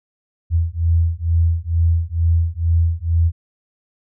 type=beating tone pair; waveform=sine; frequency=82.41 / 84.61 Hz; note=E2 / E2; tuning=0 / +46 cents; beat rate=2.2 Hz; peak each=-17 dBFS; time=0.5-3.32 s; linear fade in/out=50 ms; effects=none